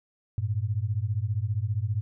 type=beating tone pair; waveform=sine; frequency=98 / 113 Hz; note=G2 / A2; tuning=0 / +47 cents; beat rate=15 Hz; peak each=-28 dBFS; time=0.38-2.01 s; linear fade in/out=0 ms; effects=none